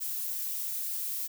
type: noise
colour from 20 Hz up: violet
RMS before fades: -34 dBFS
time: 0-1.28 s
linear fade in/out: 20 ms
effects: none